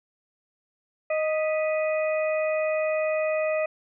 harmonic tone with a mistuned harmonic, 622.3 Hz, D#5, in tune, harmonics 1 / 2 / 3 / 4, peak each -23 / -36 / -36 / -34 dBFS, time 1.1-3.66 s, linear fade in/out 5 ms, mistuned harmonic 3, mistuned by +94 cents, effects none

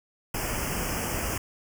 pink band-stop noise, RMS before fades -30 dBFS, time 0.34-1.38 s, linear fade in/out 5 ms, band 3100 to 4900 Hz, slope 96 dB/octave, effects none

